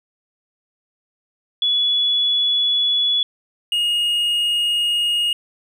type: tone pair in turn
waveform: sine / triangle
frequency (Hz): 3406 / 2864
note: G#7 / F7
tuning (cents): +43 / +43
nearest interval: minor third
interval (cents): 300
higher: first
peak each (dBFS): -15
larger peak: neither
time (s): 1.62-3.23 / 3.72-5.33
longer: neither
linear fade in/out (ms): 2
effects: none